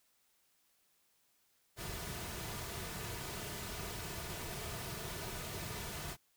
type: noise with comb filter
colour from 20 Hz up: pink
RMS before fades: -43 dBFS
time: 1.76-6.17 s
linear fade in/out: 50 ms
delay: 3.7 ms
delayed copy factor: -0.5
effects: white hiss -74 dBFS RMS until 6.36 s